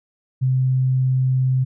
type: tone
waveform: sine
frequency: 129.8 Hz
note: C3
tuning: 13 cents flat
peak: -15 dBFS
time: 0.41-1.65 s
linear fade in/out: 20 ms
effects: none